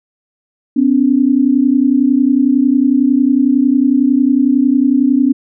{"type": "tone pair together", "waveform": "sine", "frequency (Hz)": [253.1, 284.1], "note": ["B3", "C#4"], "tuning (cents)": [43, 43], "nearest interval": "major second", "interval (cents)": 200, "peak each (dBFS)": -11, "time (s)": [0.76, 5.33], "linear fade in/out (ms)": 10, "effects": []}